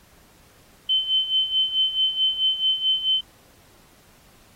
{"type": "tone with tremolo", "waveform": "sine", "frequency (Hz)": 3070, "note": "G7", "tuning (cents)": -37, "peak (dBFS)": -16, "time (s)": [0.89, 3.21], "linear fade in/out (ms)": 5, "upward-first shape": "sine", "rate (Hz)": 4.6, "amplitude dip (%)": 75, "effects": ["pink hiss -55 dBFS RMS until 4.55 s", "AAC 48 kbps"]}